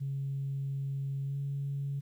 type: tone with pitch glide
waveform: sine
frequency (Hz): 137.5 to 139.82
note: C#3 to C#3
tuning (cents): -14 to +15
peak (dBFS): -31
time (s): 0-2.01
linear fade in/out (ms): 20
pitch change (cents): +29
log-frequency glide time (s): 1.24-1.37
effects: tanh soft clip ceiling -27 dBFS + 11-bit